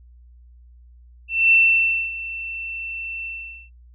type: tone with ADSR envelope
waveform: sine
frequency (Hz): 2686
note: E7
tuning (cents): +32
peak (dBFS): -11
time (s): 1.28-3.7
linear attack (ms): 240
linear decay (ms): 590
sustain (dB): -17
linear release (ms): 450
effects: noise-tail reverb RT60 0.1 s tail -17 dB re dry + added 60 Hz sine -45 dBFS peak until 3.94 s